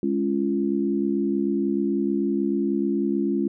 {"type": "chord", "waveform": "sine", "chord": "Db major", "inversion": "second", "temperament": "equal with one note detuned", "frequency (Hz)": [207.7, 277.2, 343.8], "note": ["Ab3", "Db4", "F4"], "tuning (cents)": [0, 0, -27], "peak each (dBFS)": -25, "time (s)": [0.03, 3.48], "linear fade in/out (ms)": 2, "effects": []}